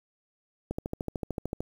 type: click train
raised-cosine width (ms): 2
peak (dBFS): -18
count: 13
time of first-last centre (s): 0.71-1.606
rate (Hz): 13.4
effects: 8-bit